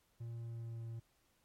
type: tone with pitch glide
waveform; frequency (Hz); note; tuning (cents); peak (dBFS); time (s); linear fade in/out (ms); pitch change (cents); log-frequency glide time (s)
triangle; 116.54 to 114.8; A#2 to A#2; 0 to -26; -40; 0.2-1; 10; -26; 0.34-0.84
effects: pink hiss -75 dBFS RMS until 1.44 s + MP3 64 kbps